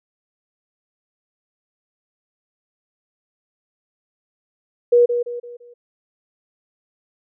sine tone with echo, 481.1 Hz, B4, 45 cents flat, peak -9 dBFS, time 4.92-5.06 s, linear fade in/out 10 ms, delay 170 ms, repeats 4, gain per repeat -8 dB, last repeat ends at 5.74 s, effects none

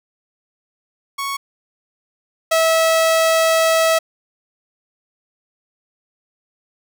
sawtooth tone pair in turn, 1108.7 / 649.6 Hz, C#6 / E5, 0 / -26 cents, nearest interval major sixth, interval 926 cents, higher first, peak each -18 / -9 dBFS, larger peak second, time 1.18-1.37 / 2.51-3.99 s, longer second, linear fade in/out 10 ms, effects none

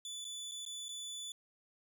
25% pulse tone with dropouts, 3475 Hz, A7, 22 cents flat, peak -38 dBFS, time 0.05-1.32 s, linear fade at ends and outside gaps 2 ms, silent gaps 0.245-0.25 / 0.513-0.518 / 0.652-0.662 / 0.884-0.89 s, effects none

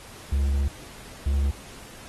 triangle tone pair in turn, 69.3 / 69.56 Hz, C#2 / C#2, 0 / +7 cents, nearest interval unison, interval 7 cents, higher second, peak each -18 dBFS, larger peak neither, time 0.32-0.68 / 1.26-1.51 s, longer first, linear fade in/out 5 ms, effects pink hiss -45 dBFS RMS until 2.08 s + AAC 32 kbps

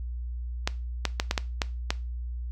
clicks, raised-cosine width 0.2 ms, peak -7 dBFS, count 7, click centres 0.675 / 1.053 / 1.199 / 1.311 / 1.378 / 1.618 / 1.905 s, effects noise-tail reverb RT60 0.3 s tail -19 dB re dry + added 60 Hz sine -31 dBFS peak until 2.51 s

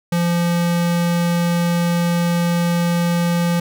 square tone, 172.2 Hz, F3, 24 cents flat, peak -16 dBFS, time 0.12-3.6 s, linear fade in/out 5 ms, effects none

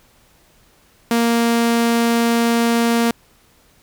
sawtooth tone, 233.1 Hz, A#3, in tune, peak -10 dBFS, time 1.11-3.11 s, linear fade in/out 2 ms, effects pink hiss -54 dBFS RMS until 3.82 s

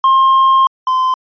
triangle tone pair in turn, 1064 / 1032.5 Hz, C6 / C6, +29 / -23 cents, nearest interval minor second, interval 52 cents, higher first, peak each -5 / -9 dBFS, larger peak first, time 0.04-0.67 / 0.87-1.14 s, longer first, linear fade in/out 2 ms, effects resampled to 11025 Hz

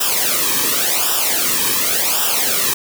white noise with flanger, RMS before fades -17 dBFS, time 0-2.74 s, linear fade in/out 10 ms, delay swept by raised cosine 0.46 to 1.46 ms, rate 0.9 Hz, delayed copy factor -0.8, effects none

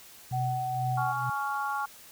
sine tone with tremolo, 126.1 Hz, B2, 36 cents sharp, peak -28 dBFS, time 0.31-1.3 s, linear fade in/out 5 ms, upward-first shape sine, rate 2.1 Hz, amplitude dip 70%
sine tone, 751 Hz, F#5, 26 cents sharp, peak -29 dBFS, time 0.32-1.13 s, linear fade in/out 20 ms
harmonic tone, 278.9 Hz, C#4, 11 cents sharp, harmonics 3 / 4 / 5, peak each -32 / -33 / -34 dBFS, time 0.97-1.86 s, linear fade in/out 10 ms
effects white hiss -51 dBFS RMS until 2.11 s

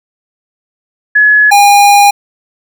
sine / square tone pair in turn, 1697 / 812.3 Hz, G#6 / G#5, +37 / -39 cents, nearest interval octave + minor second, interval 1276 cents, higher first, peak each -3 dBFS, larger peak neither, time 1.15-1.51 / 1.51-2.11 s, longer second, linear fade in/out 10 ms, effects none

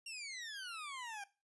20% pulse exponential sweep, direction down, 2803 to 784 Hz, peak -39 dBFS, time 0.06-1.24 s, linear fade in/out 5 ms, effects noise-tail reverb RT60 0.3 s tail -18 dB re dry + resampled to 24000 Hz

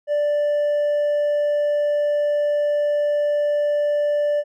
sine tone with hard clipping, 587.3 Hz, D5, in tune, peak -18 dBFS, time 0.07-4.44 s, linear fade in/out 50 ms, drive 2 dB, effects none

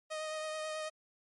sawtooth tone with vibrato, 622.3 Hz, D#5, in tune, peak -33 dBFS, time 0.1-0.9 s, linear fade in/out 20 ms, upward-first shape triangle, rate 9.2 Hz, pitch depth 18 cents each way, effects MP3 48 kbps

